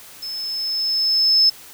sine tone with level ramp, 5230 Hz, E8, 15 cents flat, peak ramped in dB -27 to -10 dBFS, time 0.22-1.5 s, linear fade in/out 10 ms, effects white hiss -42 dBFS RMS until 1.73 s

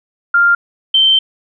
sine tone pair in turn, 1396.9 / 3113 Hz, F6 / G7, 0 / -13 cents, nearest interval octave + major second, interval 1387 cents, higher second, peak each -7 / -7 dBFS, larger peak neither, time 0.34-0.55 / 0.94-1.19 s, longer second, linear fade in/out 5 ms, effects none

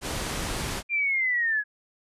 pink low-pass noise, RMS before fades -31 dBFS, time 0.01-0.83 s, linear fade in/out 50 ms, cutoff 11000 Hz, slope 24 dB/octave
sine linear sweep, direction down, 2400 to 1661.2 Hz, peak -22 dBFS, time 0.89-1.64 s, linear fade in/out 50 ms
effects resampled to 32000 Hz

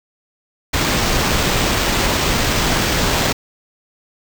pink noise with sample-and-hold, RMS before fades -17 dBFS, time 0.73-3.33 s, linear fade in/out 10 ms, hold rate 11025 Hz, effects none

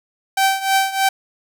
sawtooth tone with tremolo, 775 Hz, G5, 20 cents flat, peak -8 dBFS, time 0.37-1.09 s, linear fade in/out 5 ms, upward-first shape triangle, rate 3.2 Hz, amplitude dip 85%, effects none

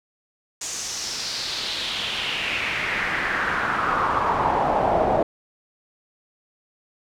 brown noise with band-pass filter sweep, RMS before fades -24 dBFS, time 0.61-5.23 s, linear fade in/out 5 ms, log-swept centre 7000 to 630 Hz, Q 3.3, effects none

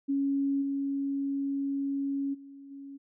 sine tone with level steps, 277.2 Hz, C#4, in tune, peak -25 / -28 / -45 / -41 dBFS, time 0.08-2.98 s, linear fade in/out 20 ms, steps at 0.61 / 2.33 / 2.7 s, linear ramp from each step 20 ms, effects none

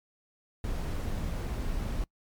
brown noise, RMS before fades -32 dBFS, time 0.64-2.04 s, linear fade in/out 2 ms, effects noise-tail reverb RT60 0.1 s tail -25 dB re dry + MP3 96 kbps

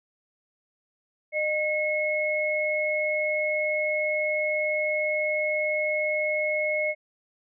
sine tone pair together, 611 / 2177 Hz, D#5 / C#7, -32 / -32 cents, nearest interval octave + minor seventh, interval 2200 cents, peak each -26 dBFS, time 1.32-6.95 s, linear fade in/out 50 ms, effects none

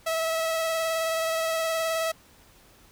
sawtooth tone with vibrato, 650 Hz, E5, 24 cents flat, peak -21 dBFS, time 0.06-2.12 s, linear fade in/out 10 ms, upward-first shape sine, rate 19 Hz, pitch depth 18 cents each way, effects pink hiss -56 dBFS RMS until 2.91 s

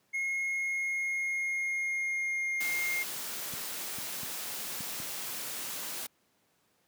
triangle tone with pitch glide, 2157 to 2125 Hz, C#7 to C7, -48 to +26 cents, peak -28 dBFS, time 0.13-3.04 s, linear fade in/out 20 ms, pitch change -26 cents, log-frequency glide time 0.46-2.7 s
white noise, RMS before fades -38 dBFS, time 2.6-6.07 s, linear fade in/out 10 ms
clicks, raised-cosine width 5 ms, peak -28 dBFS, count 5, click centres 3.537 / 3.985 / 4.233 / 4.806 / 5.001 s
effects pink hiss -71 dBFS RMS until 6.87 s + high-pass 150 Hz 12 dB/octave

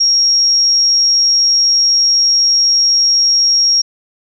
sine tone, 5588 Hz, F8, in tune, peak -8 dBFS, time 0-3.82 s, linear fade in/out 10 ms, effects none

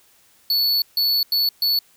square tone bursts at uneven times, 4435 Hz, C#8, in tune, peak -17 dBFS, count 4, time 0.5-0.82 / 0.97-1.23 / 1.32-1.49 / 1.62-1.79 s, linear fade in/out 2 ms, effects white hiss -56 dBFS RMS until 1.96 s

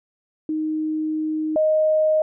sine tone pair in turn, 311.1 / 622.2 Hz, D#4 / D#5, 0 / 0 cents, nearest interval octave, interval 1200 cents, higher second, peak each -21 / -15 dBFS, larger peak second, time 0.49-1.56 / 1.56-2.22 s, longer first, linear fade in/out 2 ms, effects none

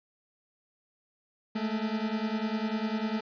40% pulse beating tone pair, 213.2 / 223.2 Hz, G#3 / A3, +46 / +25 cents, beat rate 10 Hz, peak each -31 / -31 dBFS, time 1.55-3.21 s, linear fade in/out 10 ms, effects resampled to 11025 Hz + 9-bit

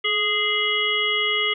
harmonic tone with a mistuned harmonic, 415.3 Hz, G#4, in tune, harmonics 1 / 3 / 5 / 7 / 8, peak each -29 / -29 / -23 / -24 / -27 dBFS, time 0.04-1.54 s, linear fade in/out 10 ms, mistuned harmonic 1, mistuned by +36 cents, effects none

